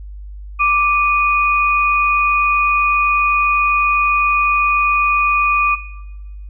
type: tone pair together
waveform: sine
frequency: 1174.7 / 2473 Hz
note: D6 / D#7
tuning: 0 / -11 cents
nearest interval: octave + minor second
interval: 1289 cents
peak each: -14 dBFS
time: 0.59-5.76 s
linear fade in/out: 20 ms
effects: noise-tail reverb RT60 1.0 s tail -17 dB re dry + added 50 Hz sine -29 dBFS peak until 6.49 s